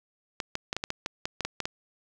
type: clicks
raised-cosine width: 0.2 ms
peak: -13 dBFS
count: 12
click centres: 0.402 / 0.554 / 0.729 / 0.766 / 0.839 / 0.904 / 1.061 / 1.255 / 1.407 / 1.45 / 1.603 / 1.655 s
effects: none